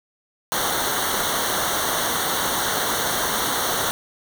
pink noise with comb filter, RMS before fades -23 dBFS, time 0.52-3.91 s, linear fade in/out 0 ms, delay 0.4 ms, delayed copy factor -0.9, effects none

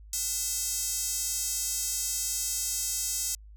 square tone with high-pass filter, 290.5 Hz, D4, 19 cents flat, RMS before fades -31 dBFS, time 0.13-3.35 s, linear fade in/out 2 ms, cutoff 7000 Hz, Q 2.5, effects added 52 Hz sine -46 dBFS peak until 3.56 s

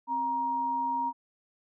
sine tone pair together, 264.5 / 942.6 Hz, C4 / A#5, +19 / +19 cents, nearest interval octave + minor seventh, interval 2200 cents, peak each -39 / -27 dBFS, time 0.07-1.13 s, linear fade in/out 50 ms, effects none

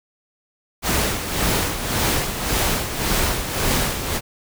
pink noise with tremolo, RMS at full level -19 dBFS, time 0.82-4.21 s, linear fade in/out 50 ms, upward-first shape sine, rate 1.8 Hz, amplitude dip 60%, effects none

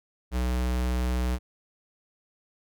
square tone, 62 Hz, B1, 7 cents sharp, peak -25 dBFS, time 0.31-1.39 s, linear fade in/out 50 ms, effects none

